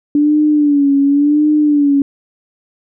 sine tone with vibrato, 290.2 Hz, D4, 21 cents flat, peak -8 dBFS, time 0.15-2.02 s, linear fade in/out 2 ms, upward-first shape sine, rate 0.92 Hz, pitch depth 72 cents each way, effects none

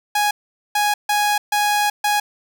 sawtooth tone bursts at uneven times, 830 Hz, G#5, 1 cent flat, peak -12 dBFS, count 5, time 0.15-0.31 / 0.75-0.94 / 1.09-1.38 / 1.52-1.9 / 2.04-2.2 s, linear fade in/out 5 ms, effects none

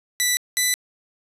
10% pulse tone pair in turn, 1975 / 1992.2 Hz, B6 / B6, 0 / +15 cents, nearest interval unison, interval 15 cents, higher second, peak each -9 dBFS, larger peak neither, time 0.2-0.37 / 0.57-0.74 s, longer neither, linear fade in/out 0 ms, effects resampled to 32000 Hz + 8-bit

